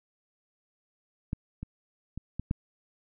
clicks, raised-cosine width 5 ms, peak -18 / -24 / -24 / -20 / -15 dBFS, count 5, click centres 1.331 / 1.63 / 2.176 / 2.396 / 2.511 s, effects none

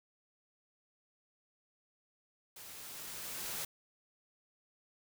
white noise with level ramp, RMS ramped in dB -51 to -39 dBFS, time 2.56-3.65 s, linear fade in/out 5 ms, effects none

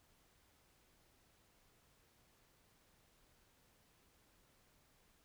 silence, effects pink hiss -72 dBFS RMS until 5.24 s

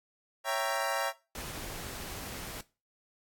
25% pulse chord, C# diminished seventh, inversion none, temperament equal with one note detuned, 554.4 / 665 / 784 / 932.3 Hz, C#5 / E5 / G5 / Bb5, 0 / +15 / 0 / 0 cents, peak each -31 / -31 / -32 / -32 dBFS, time 0.44-1.13 s, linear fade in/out 50 ms
pink noise, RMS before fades -41 dBFS, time 1.35-2.61 s, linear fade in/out 2 ms
effects noise-tail reverb RT60 0.3 s tail -19 dB re dry + AAC 64 kbps

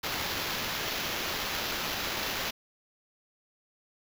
blue noise with sample-and-hold, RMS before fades -33 dBFS, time 0.03-2.51 s, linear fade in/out 10 ms, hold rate 8820 Hz, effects none

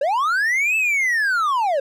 triangle linear two-way sweep, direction up then down, 522 to 2647 to 522 Hz, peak -15 dBFS, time 0.01-1.8 s, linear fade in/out 5 ms, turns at 0.76 s, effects none

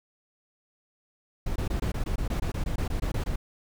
brown noise bursts, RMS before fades -28 dBFS, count 16, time 1.46-3.359 s, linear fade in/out 5 ms, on 99 ms, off 21 ms, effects none

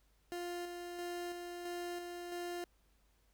30% pulse tone with tremolo, 350.3 Hz, F4, 5 cents sharp, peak -37 dBFS, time 0.32-2.64 s, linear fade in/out 0 ms, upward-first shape square, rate 1.5 Hz, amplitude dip 35%, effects added 50 Hz sine -70 dBFS peak until 3.33 s + pink hiss -75 dBFS RMS until 3.33 s

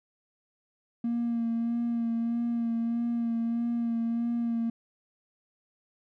triangle tone with vibrato, 233.1 Hz, A#3, in tune, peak -23 dBFS, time 1.04-4.7 s, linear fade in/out 5 ms, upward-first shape sine, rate 1.6 Hz, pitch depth 23 cents each way, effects tanh soft clip ceiling -22 dBFS

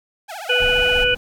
sawtooth tone with vibrato, 740 Hz, F#5, in tune, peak -26 dBFS, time 0.28-1.05 s, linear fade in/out 20 ms, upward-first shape triangle, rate 15 Hz, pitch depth 300 cents each way
harmonic tone, 493.9 Hz, B4, in tune, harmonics 1 / 3 / 5 / 6, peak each -20 / -20 / -20 / -20 dBFS, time 0.49-1.15 s, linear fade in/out 10 ms
brown noise, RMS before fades -29 dBFS, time 0.6-1.17 s, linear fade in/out 0 ms
effects none

